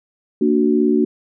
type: chord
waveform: sine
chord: Bb augmented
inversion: none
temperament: equal with one note detuned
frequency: 230 / 293.7 / 370 Hz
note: Bb3 / D4 / F#4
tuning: -23 / 0 / 0 cents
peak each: -17 dBFS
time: 0.41-1.05 s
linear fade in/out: 5 ms
effects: none